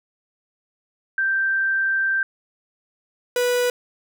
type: tone pair in turn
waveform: sine / 45% pulse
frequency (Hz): 1568 / 491.3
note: G6 / B4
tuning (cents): 0 / -9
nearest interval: octave + minor sixth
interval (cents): 2009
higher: first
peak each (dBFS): -18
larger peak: neither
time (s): 1.18-2.23 / 3.36-3.7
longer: first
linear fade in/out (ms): 2
effects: none